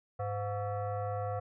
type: tone with frequency modulation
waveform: sine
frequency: 102.3 Hz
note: G#2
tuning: 26 cents flat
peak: -32 dBFS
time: 0.19-1.4 s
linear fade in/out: 10 ms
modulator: 615 Hz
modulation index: 1.3
effects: none